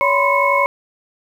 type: tone cluster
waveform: sine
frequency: 564 / 993 / 1044 / 2196 Hz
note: C#5 / B5 / C6 / C#7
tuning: +30 / +9 / -4 / -17 cents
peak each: -18 dBFS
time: 0.01-0.66 s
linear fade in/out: 0 ms
effects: 7-bit